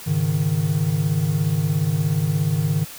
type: chord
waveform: triangle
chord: Ab suspended fourth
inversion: none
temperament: equal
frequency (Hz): 103.83 / 138.59 / 155.56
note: Ab2 / Db3 / Eb3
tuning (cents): 0 / 0 / 0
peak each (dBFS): -23 / -22 / -18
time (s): 0.06-2.85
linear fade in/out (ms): 20
effects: white hiss -38 dBFS RMS until 2.98 s